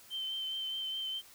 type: tone with vibrato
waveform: triangle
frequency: 3100 Hz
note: G7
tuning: 20 cents flat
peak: -31 dBFS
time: 0.1-1.22 s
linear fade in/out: 50 ms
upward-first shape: sine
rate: 4.8 Hz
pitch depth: 18 cents each way
effects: tanh soft clip ceiling -33 dBFS + white hiss -57 dBFS RMS until 1.34 s